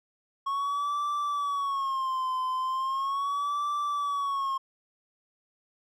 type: tone with vibrato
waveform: triangle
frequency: 1096 Hz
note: C#6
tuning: 20 cents flat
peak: -25 dBFS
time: 0.46-4.58 s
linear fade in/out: 10 ms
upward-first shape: sine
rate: 0.38 Hz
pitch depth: 110 cents each way
effects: none